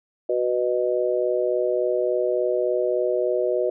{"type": "harmonic tone", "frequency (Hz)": 123.47, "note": "B2", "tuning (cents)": 0, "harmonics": [3, 4, 5], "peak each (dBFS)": [-24, -24, -24], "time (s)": [0.29, 3.7], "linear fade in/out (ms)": 5, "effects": []}